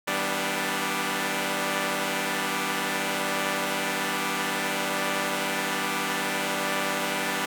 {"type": "chord", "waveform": "5% pulse", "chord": "E minor seventh", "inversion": "none", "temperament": "equal with one note detuned", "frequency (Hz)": [160.68, 196, 246.9, 293.7], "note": ["E3", "G3", "B3", "D4"], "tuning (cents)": [-44, 0, 0, 0], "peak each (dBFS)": [-24, -19, -20, -19], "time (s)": [0.07, 7.46], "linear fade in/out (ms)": 10, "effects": []}